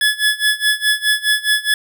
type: tone with tremolo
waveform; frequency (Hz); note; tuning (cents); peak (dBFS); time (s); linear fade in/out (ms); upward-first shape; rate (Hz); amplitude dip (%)
25% pulse; 1708; G#6; +48; -7; 0.01-1.74; 2; sine; 4.8; 90
effects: none